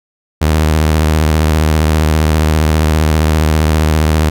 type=tone with vibrato; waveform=sawtooth; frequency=77.78 Hz; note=D#2; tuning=in tune; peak=-5 dBFS; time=0.41-4.3 s; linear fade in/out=10 ms; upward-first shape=sine; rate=15 Hz; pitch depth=61 cents each way; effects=none